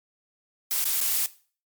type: noise with dropouts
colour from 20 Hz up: blue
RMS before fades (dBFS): -25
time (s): 0.71-1.26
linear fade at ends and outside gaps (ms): 0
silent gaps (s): 0.842-0.855 / 1.005-1.012
effects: noise-tail reverb RT60 0.4 s tail -17 dB re dry + MP3 96 kbps